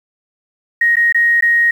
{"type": "tone with dropouts", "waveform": "sine", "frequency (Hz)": 1875, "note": "A#6", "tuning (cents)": 10, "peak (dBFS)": -9, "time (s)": [0.81, 1.71], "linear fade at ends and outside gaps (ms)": 5, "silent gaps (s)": [[0.957, 0.967], [1.125, 1.145], [1.409, 1.423]], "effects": ["7-bit"]}